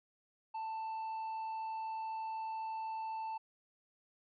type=tone; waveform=triangle; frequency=886 Hz; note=A5; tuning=12 cents sharp; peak=-36 dBFS; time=0.54-3.38 s; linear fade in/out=10 ms; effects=resampled to 11025 Hz